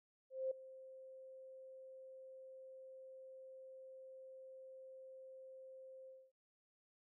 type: tone with ADSR envelope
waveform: sine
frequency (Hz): 525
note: C5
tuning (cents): +6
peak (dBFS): -35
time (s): 0.3-6.32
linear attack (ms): 210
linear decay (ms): 6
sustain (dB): -18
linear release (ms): 240
effects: none